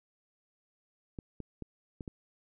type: clicks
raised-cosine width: 3 ms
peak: -27 dBFS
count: 5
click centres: 1.188 / 1.403 / 1.623 / 2.008 / 2.078 s
effects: none